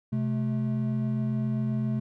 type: tone pair together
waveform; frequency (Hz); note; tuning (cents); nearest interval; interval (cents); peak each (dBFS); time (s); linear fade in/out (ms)
triangle; 128.43 / 216; C3 / A3; -32 / -32; major sixth; 900; -26; 0.12-2; 10
effects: none

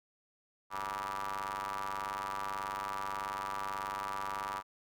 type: ring-modulated tone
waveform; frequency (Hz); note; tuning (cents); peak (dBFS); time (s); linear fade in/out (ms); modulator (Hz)
sawtooth; 98.3; G2; +5; -29; 0.7-4.63; 50; 1070
effects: none

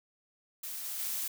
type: noise with level steps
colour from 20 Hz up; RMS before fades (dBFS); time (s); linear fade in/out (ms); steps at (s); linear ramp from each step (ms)
blue; -40 / -38 / -35; 0.63-1.28; 5; 0.84 / 0.99; 5
effects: none

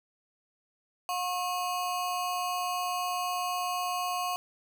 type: ring-modulated tone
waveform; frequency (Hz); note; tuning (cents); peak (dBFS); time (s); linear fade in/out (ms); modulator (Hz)
square; 902; A5; +43; -27; 1.09-4.36; 0; 182
effects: none

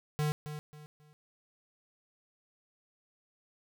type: tone with echo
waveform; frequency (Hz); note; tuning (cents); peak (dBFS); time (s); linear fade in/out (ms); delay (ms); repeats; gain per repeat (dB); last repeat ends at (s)
square; 150.4; D3; +42; -29; 0.19-0.32; 0; 270; 3; -10; 1.13
effects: none

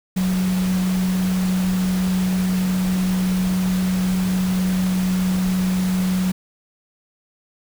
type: tone in noise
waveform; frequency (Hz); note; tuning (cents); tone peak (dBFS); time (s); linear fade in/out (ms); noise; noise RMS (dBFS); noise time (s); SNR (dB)
sine; 184.9; F#3; -1; -17; 0.16-6.32; 10; pink; -31; 0.16-6.32; +11
effects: none

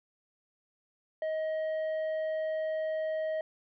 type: tone with tanh clipping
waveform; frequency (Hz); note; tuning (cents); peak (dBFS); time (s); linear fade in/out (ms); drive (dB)
triangle; 630; D#5; +21; -31; 1.22-3.41; 2; 10
effects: none

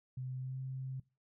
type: tone with pitch glide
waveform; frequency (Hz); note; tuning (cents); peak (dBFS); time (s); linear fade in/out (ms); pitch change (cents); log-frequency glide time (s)
sine; 128.8 to 131.58; C3 to C3; -27 to +10; -38; 0.17-1; 5; +37; 0.36-0.59
effects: noise-tail reverb RT60 0.3 s tail -22 dB re dry

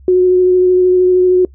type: tone with vibrato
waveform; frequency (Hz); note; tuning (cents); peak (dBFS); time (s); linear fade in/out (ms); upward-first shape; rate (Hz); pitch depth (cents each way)
sine; 365.3; F#4; -22; -6; 0.08-1.45; 2; sine; 13; 13
effects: noise-tail reverb RT60 0.1 s tail -23 dB re dry + added 67 Hz sine -37 dBFS peak until 1.54 s

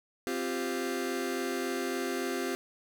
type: chord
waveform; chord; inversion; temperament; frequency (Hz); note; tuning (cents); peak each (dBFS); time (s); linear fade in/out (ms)
sawtooth; C suspended fourth; none; just; 261.6 / 348.8 / 392.4; C4 / F4 / G4; 0 / -2 / +2; -31; 0.27-2.55; 0
effects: none

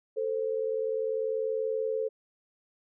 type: tone pair together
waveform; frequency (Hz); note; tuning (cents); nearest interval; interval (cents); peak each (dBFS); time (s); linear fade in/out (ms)
sine; 443 / 523.3; A4 / C5; +12 / 0; minor third; 288; -29 / -32; 0.16-2.09; 20
effects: none

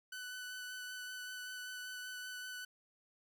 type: tone with vibrato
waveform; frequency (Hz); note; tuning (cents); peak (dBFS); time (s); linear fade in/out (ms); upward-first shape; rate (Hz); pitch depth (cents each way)
sawtooth; 1497; F#6; +20; -40; 0.12-2.65; 5; sine; 5.2; 12
effects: none

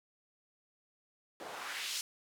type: noise with band-pass filter sweep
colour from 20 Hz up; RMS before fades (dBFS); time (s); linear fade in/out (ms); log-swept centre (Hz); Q
white; -41; 1.4-2.01; 0; 450 to 5400; 1.2
effects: none

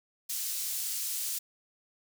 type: high-pass noise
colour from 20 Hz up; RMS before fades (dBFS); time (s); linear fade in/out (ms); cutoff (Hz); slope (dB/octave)
pink; -34; 0.29-1.39; 10; 6200; 12
effects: none

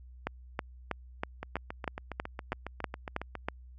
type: two click trains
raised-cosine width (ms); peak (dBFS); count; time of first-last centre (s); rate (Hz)
0.5; -16 / -22; 11 / 15; 0.27-3.485 / 1.43-3.353; 3.11 / 7.28
effects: added 62 Hz sine -48 dBFS peak until 3.78 s

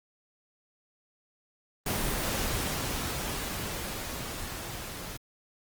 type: noise with level ramp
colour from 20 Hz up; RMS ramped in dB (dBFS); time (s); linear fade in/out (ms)
pink; -29 to -40; 1.86-5.17; 5
effects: Opus 24 kbps

